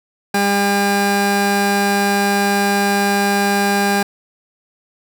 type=tone pair together; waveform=25% pulse; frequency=201 / 804 Hz; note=G3 / G5; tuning=+44 / +44 cents; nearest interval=2 octaves; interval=2400 cents; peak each=-13 dBFS; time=0.34-4.03 s; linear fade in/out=5 ms; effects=none